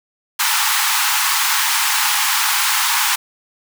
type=high-pass noise; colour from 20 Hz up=pink; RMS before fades=-17 dBFS; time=0.39-3.16 s; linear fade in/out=10 ms; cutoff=820 Hz; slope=96 dB/octave; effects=none